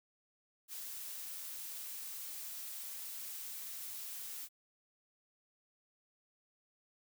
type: noise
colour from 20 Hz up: blue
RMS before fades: -45 dBFS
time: 0.68-4.49 s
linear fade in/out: 50 ms
effects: none